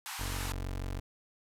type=band-pass noise; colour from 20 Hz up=pink; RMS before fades=-41 dBFS; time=0.06-0.52 s; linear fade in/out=0 ms; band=760 to 14000 Hz; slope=96 dB/octave
type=tone; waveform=25% pulse; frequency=46.25 Hz; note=F#1; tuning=in tune; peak=-31 dBFS; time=0.19-1 s; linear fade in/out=10 ms
effects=none